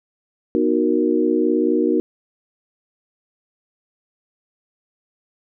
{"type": "chord", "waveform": "sine", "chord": "B major seventh", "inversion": "none", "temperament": "equal", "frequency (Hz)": [246.9, 311.1, 370, 466.2], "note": ["B3", "D#4", "F#4", "A#4"], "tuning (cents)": [0, 0, 0, 0], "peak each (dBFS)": [-22, -19, -20, -22], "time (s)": [0.55, 2], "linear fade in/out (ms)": 0, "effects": []}